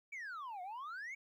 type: exponential two-way sweep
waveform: sine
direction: down then up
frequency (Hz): 2349 to 702 to 2273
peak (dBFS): -40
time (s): 0.12-1.15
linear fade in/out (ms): 10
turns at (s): 0.62
effects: tanh soft clip ceiling -42 dBFS + 13-bit